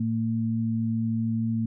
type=tone pair together; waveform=sine; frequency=112.81 / 226.1 Hz; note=A2 / A3; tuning=+44 / +47 cents; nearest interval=octave; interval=1203 cents; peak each=-28 / -25 dBFS; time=0-1.66 s; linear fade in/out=5 ms; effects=none